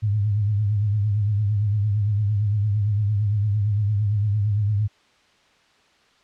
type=tone with vibrato; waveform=sine; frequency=103.83 Hz; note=G#2; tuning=in tune; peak=-18 dBFS; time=0.02-4.88 s; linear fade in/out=20 ms; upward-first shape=triangle; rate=8.8 Hz; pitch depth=95 cents each way; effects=white hiss -58 dBFS RMS until 6.23 s + low-pass 4000 Hz 12 dB/octave